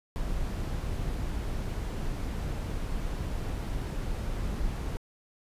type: noise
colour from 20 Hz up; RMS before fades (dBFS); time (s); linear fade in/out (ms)
brown; -32; 0.16-4.97; 0
effects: resampled to 32000 Hz